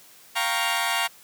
15% pulse chord, G half-diminished seventh, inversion third, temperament equal, 698.5 / 784 / 932.3 / 1108.7 Hz, F5 / G5 / Bb5 / Db6, 0 / 0 / 0 / 0 cents, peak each -22 / -24 / -20 / -23 dBFS, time 0.35-1.08 s, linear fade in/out 20 ms, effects white hiss -51 dBFS RMS until 1.23 s + high-pass 80 Hz 12 dB/octave

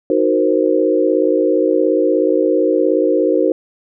sine chord, C half-diminished seventh, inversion first, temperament equal, 311.1 / 370 / 466.2 / 523.3 Hz, Eb4 / Gb4 / Bb4 / C5, 0 / 0 / 0 / 0 cents, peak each -17 dBFS, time 0.1-3.52 s, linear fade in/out 2 ms, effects none

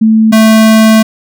sine / square tone pair in turn, 220.2 / 220.2 Hz, A3 / A3, +2 / +2 cents, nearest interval unison, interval 0 cents, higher neither, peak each -3 dBFS, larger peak neither, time 0.01-0.32 / 0.32-1.03 s, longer second, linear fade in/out 10 ms, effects none

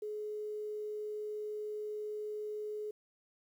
sine tone with quantisation, 423.3 Hz, G#4, 33 cents sharp, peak -37 dBFS, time 0.02-2.91 s, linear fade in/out 5 ms, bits 11, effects none

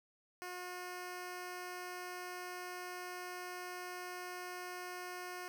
10% pulse tone, 360 Hz, F#4, 47 cents flat, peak -35 dBFS, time 0.42-5.48 s, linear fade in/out 0 ms, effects none

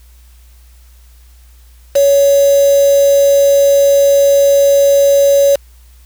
sine tone with quantisation, 560 Hz, C#5, 18 cents sharp, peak -6 dBFS, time 1.95-5.56 s, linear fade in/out 10 ms, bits 3, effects added 60 Hz sine -39 dBFS peak until 6.05 s + white hiss -51 dBFS RMS until 6.05 s

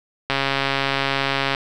click train, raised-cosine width 0.3 ms, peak -4 dBFS, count 172, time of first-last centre 0.3-1.548 s, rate 137 Hz, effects none

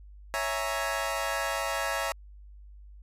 20% pulse chord, A# half-diminished seventh, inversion first, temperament equal, 554.4 / 659.3 / 830.6 / 932.3 Hz, C#5 / E5 / G#5 / A#5, 0 / 0 / 0 / 0 cents, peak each -29 / -28 / -31 / -30 dBFS, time 0.34-2.12 s, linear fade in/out 0 ms, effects added 50 Hz sine -46 dBFS peak until 3.02 s + resampled to 32000 Hz

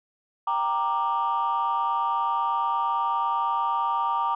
sine chord, G minor, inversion none, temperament equal with one note detuned, 784 / 932.3 / 1182.8 Hz, G5 / Bb5 / D6, 0 / 0 / +12 cents, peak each -29 / -24 / -25 dBFS, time 0.47-4.35 s, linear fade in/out 5 ms, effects tanh soft clip ceiling -17 dBFS

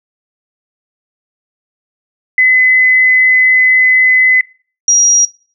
sine tone pair in turn, 2024 / 5725 Hz, B6 / F8, +42 / +42 cents, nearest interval octave + tritone, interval 1800 cents, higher second, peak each -5 dBFS, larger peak neither, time 2.38-4.41 / 4.88-5.25 s, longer first, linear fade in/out 2 ms, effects noise-tail reverb RT60 0.4 s tail -22 dB re dry

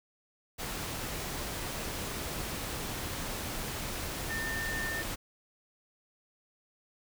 sine tone in noise, 1800 Hz, A6, 39 cents sharp, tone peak -34 dBFS, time 4.29-5.03 s, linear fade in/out 20 ms, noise pink, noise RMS -37 dBFS, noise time 0.58-5.16 s, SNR 0 dB, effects none

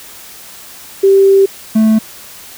sine / triangle tone pair in turn, 390.4 / 219.1 Hz, G4 / A3, -7 / -7 cents, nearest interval minor seventh, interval 1000 cents, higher first, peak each -4 dBFS, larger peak neither, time 1.03-1.46 / 1.75-1.99 s, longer first, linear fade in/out 10 ms, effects white hiss -34 dBFS RMS until 2.57 s

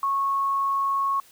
sine tone, 1100 Hz, C#6, 14 cents flat, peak -21 dBFS, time 0.03-1.2 s, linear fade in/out 2 ms, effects white hiss -54 dBFS RMS until 1.31 s

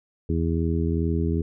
harmonic tone, 82.41 Hz, E2, in tune, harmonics 1 / 2 / 3 / 4 / 5, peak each -24 / -27 / -29 / -30 / -31 dBFS, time 0.29-1.42 s, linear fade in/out 5 ms, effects none

